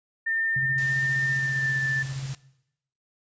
sine tone with pitch glide, 1806 to 1766.8 Hz, A6 to A6, +45 to +7 cents, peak -24 dBFS, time 0.26-2.03 s, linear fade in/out 10 ms, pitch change -38 cents, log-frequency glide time 1.26-1.79 s
sine tone with tremolo, 134.7 Hz, C#3, 49 cents flat, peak -28 dBFS, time 0.56-2.34 s, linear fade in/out 5 ms, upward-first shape square, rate 15 Hz, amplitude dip 40%
white noise, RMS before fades -40 dBFS, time 0.78-2.35 s, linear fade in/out 2 ms
effects noise-tail reverb RT60 0.8 s tail -18 dB re dry + resampled to 16000 Hz

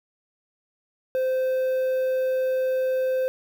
triangle tone with quantisation, 518 Hz, C5, 17 cents flat, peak -19 dBFS, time 1.15-3.28 s, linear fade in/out 0 ms, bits 8, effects none

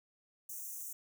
white high-pass noise, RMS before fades -44 dBFS, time 0.49-0.93 s, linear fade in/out 5 ms, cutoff 5900 Hz, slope 96 dB/octave, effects none

